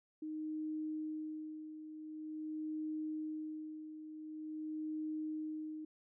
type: tone with tremolo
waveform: sine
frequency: 310 Hz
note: D#4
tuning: 6 cents flat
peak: -37 dBFS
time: 0.22-5.85 s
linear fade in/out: 5 ms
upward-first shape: sine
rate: 0.46 Hz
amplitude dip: 65%
effects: none